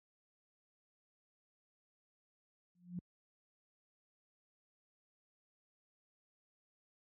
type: tone with exponential growth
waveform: sine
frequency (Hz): 177.3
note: F3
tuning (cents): +26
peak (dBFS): -36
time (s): 2.75-2.99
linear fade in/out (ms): 2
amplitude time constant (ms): 52
effects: high-pass 60 Hz 12 dB/octave